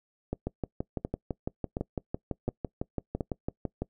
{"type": "two click trains", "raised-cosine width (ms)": 2, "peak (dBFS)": [-17, -17], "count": [5, 21], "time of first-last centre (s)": [[0.33, 3.208], [0.47, 3.82]], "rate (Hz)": [1.39, 5.97], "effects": ["noise-tail reverb RT60 0.1 s tail -23 dB re dry"]}